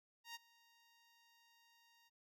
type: tone with ADSR envelope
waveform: 10% pulse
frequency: 932.3 Hz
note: A#5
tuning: in tune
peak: -38 dBFS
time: 0.24-2.1 s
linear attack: 110 ms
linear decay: 25 ms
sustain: -23 dB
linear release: 29 ms
effects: none